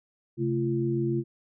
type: tone cluster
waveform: sine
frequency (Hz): 133.7 / 220.5 / 343.4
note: C3 / A3 / F4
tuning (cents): +38 / +4 / -29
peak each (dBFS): -28 / -32 / -27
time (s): 0.37-1.24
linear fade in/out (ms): 50
effects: none